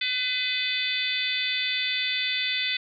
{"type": "harmonic tone", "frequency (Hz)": 504, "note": "B4", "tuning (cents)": 35, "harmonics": [3, 4, 5, 6, 7, 8, 9], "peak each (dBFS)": [-38, -30, -31, -37, -28, -37, -36], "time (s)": [0.01, 2.77], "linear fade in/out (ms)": 5, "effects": []}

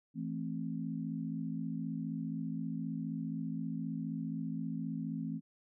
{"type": "chord", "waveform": "sine", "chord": "A minor", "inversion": "second", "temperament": "just", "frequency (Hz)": [165, 220, 264], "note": ["E3", "A3", "C4"], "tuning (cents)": [2, 0, 16], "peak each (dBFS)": [-39, -40, -40], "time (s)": [0.14, 5.41], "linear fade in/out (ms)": 50, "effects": []}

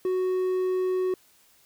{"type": "tone", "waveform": "triangle", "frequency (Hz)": 370, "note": "F#4", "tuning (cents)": 0, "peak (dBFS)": -21, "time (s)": [0.05, 1.14], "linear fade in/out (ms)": 2, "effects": ["white hiss -60 dBFS RMS until 1.65 s"]}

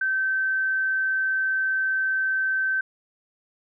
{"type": "tone", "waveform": "sine", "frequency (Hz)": 1545, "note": "G6", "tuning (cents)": -26, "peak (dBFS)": -21, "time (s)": [0.01, 2.81], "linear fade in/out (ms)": 5, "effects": []}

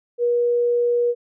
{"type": "tone", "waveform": "sine", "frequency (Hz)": 480, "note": "B4", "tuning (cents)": -49, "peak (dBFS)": -16, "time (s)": [0.18, 1.15], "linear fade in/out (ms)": 50, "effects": []}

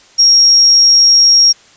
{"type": "tone", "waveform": "sine", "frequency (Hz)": 5588, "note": "F8", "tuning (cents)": 0, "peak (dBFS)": -4, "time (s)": [0.18, 1.53], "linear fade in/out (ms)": 20, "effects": ["white hiss -44 dBFS RMS until 1.76 s", "resampled to 16000 Hz"]}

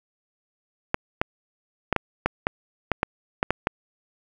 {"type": "clicks", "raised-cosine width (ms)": 0.5, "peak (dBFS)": -5, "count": 11, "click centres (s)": [0.944, 1.215, 1.927, 1.963, 2.26, 2.469, 2.917, 3.031, 3.429, 3.506, 3.671], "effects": ["7-bit"]}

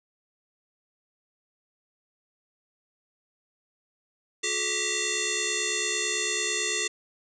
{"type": "tone with frequency modulation", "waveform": "sine", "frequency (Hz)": 2002, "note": "B6", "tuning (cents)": 23, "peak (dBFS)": -25, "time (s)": [4.43, 6.88], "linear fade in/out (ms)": 10, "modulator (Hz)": 787, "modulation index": 7.2, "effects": []}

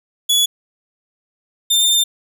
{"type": "tone pair in turn", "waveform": "sawtooth", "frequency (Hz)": [3402, 3604], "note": ["G#7", "A7"], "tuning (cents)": [41, 41], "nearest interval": "minor second", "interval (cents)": 100, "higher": "second", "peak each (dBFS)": -9, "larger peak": "neither", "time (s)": [[0.29, 0.46], [1.7, 2.04]], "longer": "second", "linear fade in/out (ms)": 10, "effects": []}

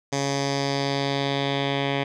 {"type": "tone with low-pass filter sweep", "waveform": "10% pulse", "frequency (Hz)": 139.2, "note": "C#3", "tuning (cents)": 8, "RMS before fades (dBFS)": -25, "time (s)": [0.12, 2.04], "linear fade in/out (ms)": 10, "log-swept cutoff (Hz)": [6300, 2900], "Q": 2.9, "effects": []}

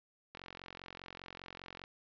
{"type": "click train", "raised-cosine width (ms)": 0.3, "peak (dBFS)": -30, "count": 68, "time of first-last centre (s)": [0.35, 1.839], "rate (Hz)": 45, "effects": ["resampled to 16000 Hz"]}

